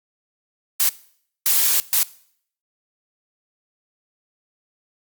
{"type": "noise bursts at uneven times", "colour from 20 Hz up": "blue", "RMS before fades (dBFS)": -17, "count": 3, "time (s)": [[0.8, 0.89], [1.46, 1.8], [1.93, 2.03]], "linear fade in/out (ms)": 0, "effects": ["noise-tail reverb RT60 0.6 s tail -20 dB re dry", "Opus 48 kbps"]}